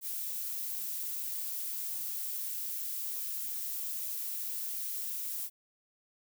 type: noise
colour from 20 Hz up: violet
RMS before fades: -37 dBFS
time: 0.01-5.5 s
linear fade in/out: 50 ms
effects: none